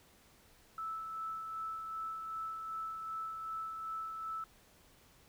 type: tone with tremolo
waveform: sine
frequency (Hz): 1313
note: E6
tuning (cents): -7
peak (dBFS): -37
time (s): 0.78-4.44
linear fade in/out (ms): 2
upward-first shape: sine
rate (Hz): 2.6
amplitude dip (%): 35
effects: pink hiss -64 dBFS RMS until 5.28 s